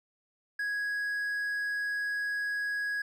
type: tone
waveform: triangle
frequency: 1661.2 Hz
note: G#6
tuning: in tune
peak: -28 dBFS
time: 0.59-3.02 s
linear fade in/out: 5 ms
effects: none